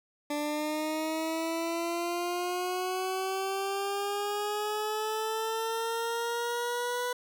20% pulse linear sweep, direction up, 292.9 to 493.9 Hz, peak -25 dBFS, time 0.3-7.13 s, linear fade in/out 5 ms, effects none

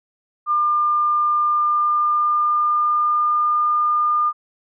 sine tone with pitch glide, 1200 to 1209 Hz, D6 to D6, +37 to +50 cents, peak -15 dBFS, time 0.46-4.33 s, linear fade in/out 50 ms, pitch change +13 cents, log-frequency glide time 1.48-3.58 s, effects none

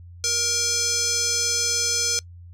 square tone with band-pass filter, 471.7 Hz, A#4, 20 cents sharp, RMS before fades -23 dBFS, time 0.24-2.19 s, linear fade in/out 0 ms, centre 5900 Hz, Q 4.1, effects noise-tail reverb RT60 0.1 s tail -24 dB re dry + added 87 Hz sine -40 dBFS peak until 2.53 s

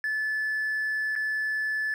triangle tone with dropouts, 1735 Hz, A6, 25 cents flat, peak -23 dBFS, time 0.04-1.94 s, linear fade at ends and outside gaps 1 ms, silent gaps 1.154-1.161 s, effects tanh soft clip ceiling -21 dBFS

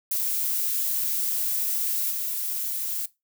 violet noise with level steps, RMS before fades -26 / -29 dBFS, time 0.11-3.06 s, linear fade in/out 5 ms, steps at 2.1 s, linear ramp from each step 20 ms, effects noise-tail reverb RT60 0.2 s tail -18 dB re dry

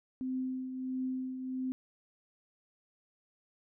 sine tone with tremolo, 258.4 Hz, C4, 21 cents flat, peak -31 dBFS, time 0.21-1.72 s, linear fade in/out 0 ms, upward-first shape triangle, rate 1.5 Hz, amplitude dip 55%, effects none

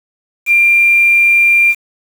sine tone with quantisation, 2383 Hz, D7, 25 cents sharp, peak -6 dBFS, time 0.46-1.75 s, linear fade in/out 50 ms, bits 5, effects none

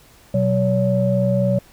sine tone cluster, 123.9 / 187.7 / 567 Hz, B2 / F#3 / C#5, +6 / +25 / +39 cents, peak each -19 dBFS, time 0.34-1.59 s, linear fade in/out 5 ms, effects tanh soft clip ceiling -5 dBFS + pink hiss -50 dBFS RMS until 1.72 s

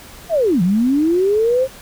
sine linear two-way sweep, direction down then up, 707 to 166.8 to 537 Hz, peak -12 dBFS, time 0.29-1.68 s, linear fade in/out 50 ms, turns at 0.62 s, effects pink hiss -39 dBFS RMS until 1.81 s

